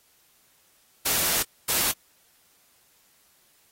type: noise bursts at uneven times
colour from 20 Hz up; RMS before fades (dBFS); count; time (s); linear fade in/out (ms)
white; -24; 2; 1.05-1.43 / 1.68-1.92; 10
effects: white hiss -62 dBFS RMS until 3.71 s + AAC 48 kbps